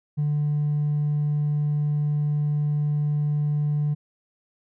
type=tone with hard clipping; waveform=sine; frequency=148 Hz; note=D3; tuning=14 cents sharp; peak=-21 dBFS; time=0.17-3.95 s; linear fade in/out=20 ms; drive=1 dB; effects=none